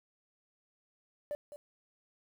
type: tone with echo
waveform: sine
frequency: 587.3 Hz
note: D5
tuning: in tune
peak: -32 dBFS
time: 1.31-1.35 s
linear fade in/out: 0 ms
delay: 210 ms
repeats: 1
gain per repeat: -12 dB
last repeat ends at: 1.56 s
effects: tanh soft clip ceiling -32 dBFS + 10-bit